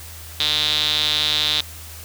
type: tone with band-pass filter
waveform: sawtooth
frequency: 151.6 Hz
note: D#3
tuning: 45 cents flat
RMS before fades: -20 dBFS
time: 0.4-1.61 s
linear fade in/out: 2 ms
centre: 3700 Hz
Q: 7.9
effects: added 81 Hz sine -38 dBFS peak until 2.04 s + white hiss -39 dBFS RMS until 2.04 s